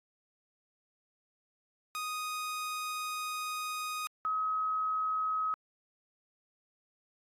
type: tone pair in turn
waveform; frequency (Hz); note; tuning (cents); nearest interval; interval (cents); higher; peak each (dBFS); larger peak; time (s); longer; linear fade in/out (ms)
sawtooth / sine; 1244.5 / 1272.9; D#6 / D#6; 0 / +39; unison; 39; second; -31 / -29; second; 1.95-4.07 / 4.25-5.54; first; 0
effects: AAC 48 kbps